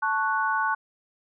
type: chord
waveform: sine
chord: F# minor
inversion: first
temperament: equal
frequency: 880 / 1108.7 / 1480 Hz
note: A5 / C#6 / F#6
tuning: 0 / 0 / 0 cents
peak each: -27 / -27 / -26 dBFS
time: 0.02-0.75 s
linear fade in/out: 10 ms
effects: none